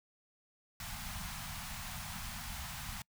pink band-stop noise, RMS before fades -43 dBFS, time 0.8-3.02 s, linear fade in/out 2 ms, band 220 to 710 Hz, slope 48 dB/octave, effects noise-tail reverb RT60 0.1 s tail -26 dB re dry

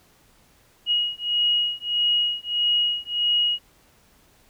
sine beating tone pair, 2891 / 2892.6 Hz, F#7 / F#7, -41 / -40 cents, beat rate 1.6 Hz, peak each -23 dBFS, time 0.86-3.59 s, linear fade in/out 50 ms, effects pink hiss -58 dBFS RMS until 4.49 s

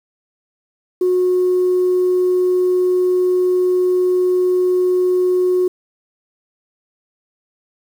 sine tone, 364.4 Hz, F#4, 26 cents flat, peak -11 dBFS, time 1.01-5.68 s, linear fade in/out 5 ms, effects tanh soft clip ceiling -9 dBFS + 7-bit

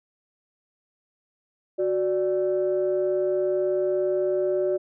sine tone pair together, 369.3 / 587.3 Hz, F#4 / D5, -3 / 0 cents, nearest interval minor sixth, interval 803 cents, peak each -22 / -24 dBFS, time 1.78-4.78 s, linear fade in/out 20 ms, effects tanh soft clip ceiling -15 dBFS

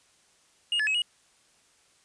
triangle tone with pitch steps, 2856 / 1719 / 2562 / 2894 Hz, F7 / A6 / E7 / F#7, +38 / -41 / -50 / -39 cents, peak -22 dBFS, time 0.72-1.02 s, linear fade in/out 2 ms, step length 75 ms, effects white hiss -63 dBFS RMS until 2.04 s + resampled to 22050 Hz

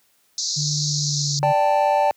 white band-pass noise, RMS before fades -25 dBFS, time 0.38-1.39 s, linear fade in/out 0 ms, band 4000 to 6800 Hz, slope 96 dB/octave
sine tone with pitch glide, 148.9 to 143.74 Hz, D3 to D3, +24 to -37 cents, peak -23 dBFS, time 0.56-1.53 s, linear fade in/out 20 ms, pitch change -61 cents, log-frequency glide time 0.84-1.38 s
triangle chord, D suspended fourth, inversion none, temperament just, 587.3 / 783.1 / 881 Hz, D5 / G5 / A5, 0 / -2 / +2 cents, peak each -18 dBFS, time 1.43-2.11 s, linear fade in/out 0 ms
effects white hiss -62 dBFS RMS until 2.16 s + high-pass 80 Hz 12 dB/octave

